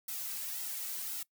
blue noise with flanger, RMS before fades -39 dBFS, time 0.08-1.23 s, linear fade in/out 5 ms, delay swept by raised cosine 1.7 to 2.9 ms, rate 1.9 Hz, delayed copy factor -0.85, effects noise-tail reverb RT60 0.1 s tail -21 dB re dry

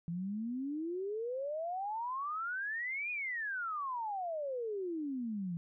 sine exponential two-way sweep, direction up then down, 164.81 to 2489 to 164.81 Hz, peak -35 dBFS, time 0.08-5.57 s, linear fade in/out 0 ms, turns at 3.11 s, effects none

